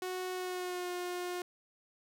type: tone with pitch glide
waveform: sawtooth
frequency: 368 to 357.1 Hz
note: F#4 to F4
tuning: -9 to +39 cents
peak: -32 dBFS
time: 0.02-1.42 s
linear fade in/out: 2 ms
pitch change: -52 cents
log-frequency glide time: 0.33-0.91 s
effects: none